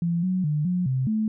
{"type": "tone with pitch steps", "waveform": "sine", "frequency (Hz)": [170.1, 184.9, 149.7, 180, 130.5, 217.3], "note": ["F3", "F#3", "D3", "F#3", "C3", "A3"], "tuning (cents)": [-45, -1, 33, -47, -4, -21], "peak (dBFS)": -21, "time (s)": [0.02, 1.28], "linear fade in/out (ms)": 2, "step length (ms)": 210, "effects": []}